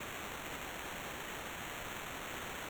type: noise with sample-and-hold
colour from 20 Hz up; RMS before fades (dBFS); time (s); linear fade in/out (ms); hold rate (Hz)
violet; -44; 0-2.69; 5; 4900
effects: none